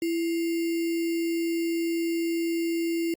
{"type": "tone with sample-and-hold", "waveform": "sine", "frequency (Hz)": 334, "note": "E4", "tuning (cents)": 23, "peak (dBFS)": -24, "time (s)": [0.02, 3.14], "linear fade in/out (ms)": 2, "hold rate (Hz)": 2450, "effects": ["Opus 48 kbps"]}